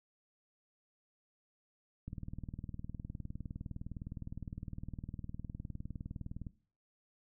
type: click train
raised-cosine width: 5 ms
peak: -30 dBFS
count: 87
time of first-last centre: 2.08-6.468 s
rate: 19.6 Hz
effects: noise-tail reverb RT60 0.4 s tail -17 dB re dry